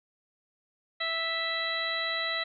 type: harmonic tone with a mistuned harmonic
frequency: 658 Hz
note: E5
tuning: 3 cents flat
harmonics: 1 / 2 / 3 / 4 / 5 / 6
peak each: -38 / -37 / -32 / -42 / -41 / -33 dBFS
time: 1-2.44 s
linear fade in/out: 10 ms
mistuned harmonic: 5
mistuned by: -25 cents
effects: none